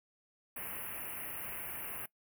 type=band-stop noise; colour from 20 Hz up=white; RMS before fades=-42 dBFS; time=0.56-2.06 s; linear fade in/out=5 ms; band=2900 to 10000 Hz; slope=96 dB/octave; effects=noise-tail reverb RT60 0.1 s tail -20 dB re dry